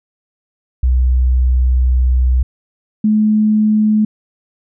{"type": "tone pair in turn", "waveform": "sine", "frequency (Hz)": [63, 214.1], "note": ["B1", "A3"], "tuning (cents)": [35, -47], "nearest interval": "octave + major sixth", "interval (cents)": 2118, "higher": "second", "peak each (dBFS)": -9, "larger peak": "neither", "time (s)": [[0.83, 2.43], [3.04, 4.05]], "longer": "first", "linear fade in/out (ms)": 5, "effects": []}